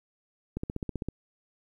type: click train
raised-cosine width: 3 ms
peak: -19 dBFS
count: 9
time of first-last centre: 0.57-1.086 s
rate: 15.5 Hz
effects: 10-bit